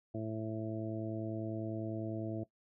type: harmonic tone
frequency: 110 Hz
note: A2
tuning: in tune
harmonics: 1 / 2 / 3 / 4 / 5 / 6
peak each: -41 / -43 / -40 / -50 / -48 / -44 dBFS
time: 0.14-2.44 s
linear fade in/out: 10 ms
effects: noise-tail reverb RT60 0.1 s tail -18 dB re dry